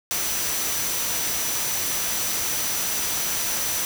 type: tone in noise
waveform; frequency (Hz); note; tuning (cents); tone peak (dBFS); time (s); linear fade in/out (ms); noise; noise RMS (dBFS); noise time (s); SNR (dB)
sine; 5920; F#8; 0; -30; 0.11-3.85; 0; white; -26; 0.11-3.85; -7
effects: none